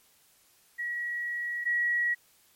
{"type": "tone pair in turn", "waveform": "sine", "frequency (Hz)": [1917, 1917], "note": ["A#6", "A#6"], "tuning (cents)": [48, 48], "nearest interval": "unison", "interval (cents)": 0, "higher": "neither", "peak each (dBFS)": [-30, -24], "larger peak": "second", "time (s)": [[0.78, 1.65], [1.65, 2.15]], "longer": "first", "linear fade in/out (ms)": 20, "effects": ["white hiss -63 dBFS RMS until 2.55 s", "MP3 64 kbps"]}